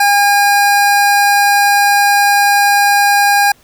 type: tone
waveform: 25% pulse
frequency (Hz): 811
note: G#5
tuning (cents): -41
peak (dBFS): -4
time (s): 0-3.52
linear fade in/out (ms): 5
effects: pink hiss -49 dBFS RMS until 3.63 s